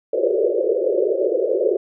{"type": "band-pass noise", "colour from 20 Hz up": "pink", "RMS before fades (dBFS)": -19, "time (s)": [0.13, 1.77], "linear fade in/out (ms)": 5, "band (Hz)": [360, 580], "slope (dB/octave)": 96, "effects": []}